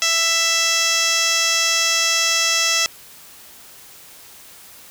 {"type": "tone with band-pass filter", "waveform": "15% pulse", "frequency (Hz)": 662, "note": "E5", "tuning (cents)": 7, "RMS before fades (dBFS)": -18, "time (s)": [0.02, 2.86], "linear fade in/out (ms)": 0, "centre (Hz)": 4800, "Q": 3.7, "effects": ["white hiss -43 dBFS RMS until 4.9 s"]}